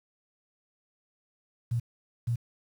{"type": "tone bursts at uneven times", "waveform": "sine", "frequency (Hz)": 118, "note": "A#2", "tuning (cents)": 22, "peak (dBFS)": -25, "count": 2, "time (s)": [[1.71, 1.8], [2.27, 2.36]], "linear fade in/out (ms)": 10, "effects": ["9-bit"]}